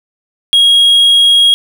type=tone; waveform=triangle; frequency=3286 Hz; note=G#7; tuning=19 cents flat; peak=-3 dBFS; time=0.53-1.54 s; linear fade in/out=0 ms; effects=none